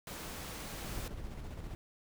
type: noise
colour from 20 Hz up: pink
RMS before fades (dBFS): -44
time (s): 0.07-1.08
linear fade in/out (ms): 2
type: noise with tremolo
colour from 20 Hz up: brown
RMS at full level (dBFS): -41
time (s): 0.84-1.75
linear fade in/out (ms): 0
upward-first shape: square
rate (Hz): 15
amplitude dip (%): 35
effects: none